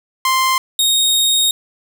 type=tone pair in turn; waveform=sawtooth; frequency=1046.5 / 3729 Hz; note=C6 / A#7; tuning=0 / 0 cents; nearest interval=octave + minor seventh; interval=2200 cents; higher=second; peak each=-9 dBFS; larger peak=neither; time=0.25-0.58 / 0.79-1.51 s; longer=second; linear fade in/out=2 ms; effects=none